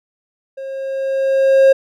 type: tone with level ramp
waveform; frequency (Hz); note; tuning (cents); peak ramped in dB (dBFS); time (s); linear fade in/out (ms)
triangle; 538; C5; +48; -24 to -3; 0.57-1.73; 10
effects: none